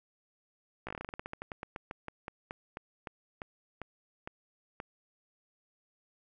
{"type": "slowing click train", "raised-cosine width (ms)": 0.5, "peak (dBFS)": -24, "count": 27, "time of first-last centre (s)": [0.87, 4.801], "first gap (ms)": 16, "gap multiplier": 1.15, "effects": []}